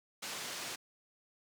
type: low-pass noise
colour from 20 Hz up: white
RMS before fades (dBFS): -42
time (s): 0.22-0.76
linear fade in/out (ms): 10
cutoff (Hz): 6400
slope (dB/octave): 12
effects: high-pass 150 Hz 12 dB/octave